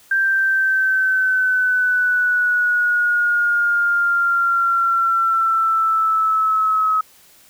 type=exponential sweep; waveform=sine; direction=down; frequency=1579 to 1277 Hz; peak=-14 dBFS; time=0.11-7.01 s; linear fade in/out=5 ms; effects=white hiss -50 dBFS RMS until 7.49 s